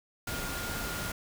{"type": "tone in noise", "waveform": "sine", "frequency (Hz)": 1415, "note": "F6", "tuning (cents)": 22, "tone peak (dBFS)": -40, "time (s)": [0.27, 1.12], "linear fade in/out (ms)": 5, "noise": "pink", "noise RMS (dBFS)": -36, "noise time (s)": [0.27, 1.12], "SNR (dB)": -7, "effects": []}